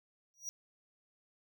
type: tone with exponential growth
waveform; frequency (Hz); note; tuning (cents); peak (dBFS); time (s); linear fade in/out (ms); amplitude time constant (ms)
square; 5780; F#8; -41; -35; 0.34-0.49; 0; 31
effects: none